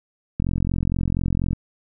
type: click train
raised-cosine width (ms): 5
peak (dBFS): -10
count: 51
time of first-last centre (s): 0.4-1.531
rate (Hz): 44.2
effects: none